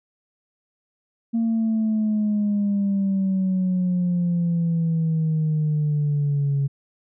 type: exponential sweep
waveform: sine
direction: down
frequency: 230.1 to 138.59 Hz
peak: -17 dBFS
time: 1.33-6.68 s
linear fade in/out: 20 ms
effects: tanh soft clip ceiling -16 dBFS